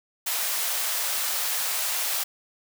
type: high-pass noise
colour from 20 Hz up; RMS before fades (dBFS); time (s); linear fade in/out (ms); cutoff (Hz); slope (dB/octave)
white; -27; 0.26-2.24; 10; 550; 24
effects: none

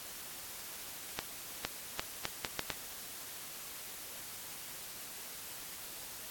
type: accelerating click train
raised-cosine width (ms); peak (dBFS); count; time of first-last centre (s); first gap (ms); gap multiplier
0.2; -15; 7; 1.19-2.703; 460; 0.75
effects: white hiss -46 dBFS RMS until 6.3 s + AAC 64 kbps

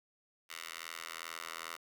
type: tone with high-pass filter sweep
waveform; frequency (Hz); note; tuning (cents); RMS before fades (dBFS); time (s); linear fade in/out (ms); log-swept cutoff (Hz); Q
10% pulse; 82.41; E2; 0; -45; 0.49-1.77; 20; 1900 to 1200; 1.1
effects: 11-bit

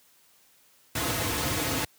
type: noise with comb filter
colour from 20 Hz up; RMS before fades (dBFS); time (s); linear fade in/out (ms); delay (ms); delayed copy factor
pink; -28; 0.95-1.85; 5; 5.1; -0.6
effects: white hiss -61 dBFS RMS until 1.98 s + high-pass 80 Hz 12 dB/octave

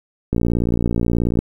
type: click train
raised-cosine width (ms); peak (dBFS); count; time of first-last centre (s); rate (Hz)
3; -6; 63; 0.33-1.39; 58.5
effects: 8-bit

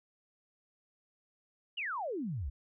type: exponential sweep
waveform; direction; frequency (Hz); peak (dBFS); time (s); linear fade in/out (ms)
sine; down; 3033 to 58.27; -34; 1.77-2.5; 10
effects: none

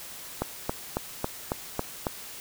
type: click train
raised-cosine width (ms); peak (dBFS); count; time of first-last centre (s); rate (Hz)
1; -12; 7; 0.42-2.068; 3.64
effects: white hiss -42 dBFS RMS until 2.4 s

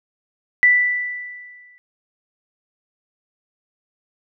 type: tone with exponential decay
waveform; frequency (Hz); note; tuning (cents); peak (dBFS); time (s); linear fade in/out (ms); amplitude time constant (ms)
sine; 1975.5; B6; 0; -8; 0.63-1.78; 0; 250
effects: none

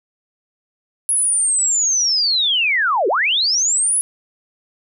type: linear two-way sweep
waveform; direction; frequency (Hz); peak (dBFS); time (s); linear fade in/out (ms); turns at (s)
sine; down then up; 10590 to 343.7 to 10590; -14; 1.09-4.01; 0; 3.08
effects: none

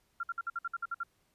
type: tone bursts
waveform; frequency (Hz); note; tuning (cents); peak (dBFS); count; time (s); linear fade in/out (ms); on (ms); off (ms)
sine; 1380; F6; -21; -32; 10; 0.2-1.034; 5; 33; 56
effects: pink hiss -73 dBFS RMS until 1.34 s + resampled to 32000 Hz

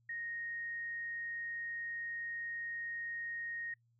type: tone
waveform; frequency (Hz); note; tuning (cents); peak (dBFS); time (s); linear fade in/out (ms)
sine; 1864.7; A#6; 0; -39; 0.09-3.74; 5
effects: noise-tail reverb RT60 0.1 s tail -24 dB re dry + added 117 Hz sine -70 dBFS peak until 3.99 s

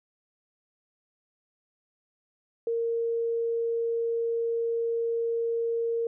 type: tone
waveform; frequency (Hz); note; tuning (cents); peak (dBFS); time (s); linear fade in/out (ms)
sine; 462.5; A#4; -14; -25; 2.67-6.07; 2
effects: none

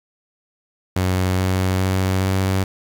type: tone with pitch steps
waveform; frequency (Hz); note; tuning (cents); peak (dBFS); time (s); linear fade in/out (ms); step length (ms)
sawtooth; 92.5 / 93.41 / 94.33 / 95.27; F#2 / F#2 / F#2 / G2; 0 / +17 / +34 / -49; -13; 0.96-2.64; 5; 420
effects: 7-bit

